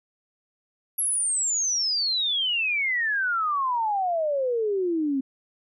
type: exponential sweep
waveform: sine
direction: down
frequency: 11430 to 261.6 Hz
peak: -22 dBFS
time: 0.98-5.21 s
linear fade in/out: 10 ms
effects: none